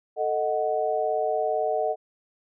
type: chord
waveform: sine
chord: D# diminished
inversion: second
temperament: equal with one note detuned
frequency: 442 / 622.3 / 740 Hz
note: A4 / D#5 / F#5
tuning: +8 / 0 / 0 cents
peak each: -28 / -26 / -27 dBFS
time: 0.16-1.96 s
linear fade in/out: 50 ms
effects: none